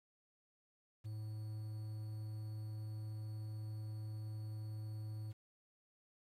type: tone with quantisation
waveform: triangle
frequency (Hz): 107.9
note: A2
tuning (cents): -33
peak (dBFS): -40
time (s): 1.04-5.33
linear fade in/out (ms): 20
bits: 11
effects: AAC 48 kbps